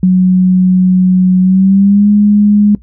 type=tone with pitch glide; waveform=sine; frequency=184.3 to 206.9 Hz; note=F#3 to G#3; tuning=-7 to -6 cents; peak=-4 dBFS; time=0.03-2.75 s; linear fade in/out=2 ms; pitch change=+201 cents; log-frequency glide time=1.41-2.09 s; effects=noise-tail reverb RT60 0.1 s tail -19 dB re dry + added 60 Hz sine -36 dBFS peak until 2.82 s